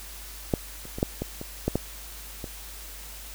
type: clicks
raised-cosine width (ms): 2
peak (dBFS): -8 / -28 / -20 / -8 / -15 / -21 / -10 / -10 / -21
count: 9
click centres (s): 0.538 / 0.854 / 0.985 / 1.029 / 1.22 / 1.414 / 1.68 / 1.756 / 2.442
effects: added 50 Hz sine -43 dBFS peak until 3.34 s + white hiss -43 dBFS RMS until 3.34 s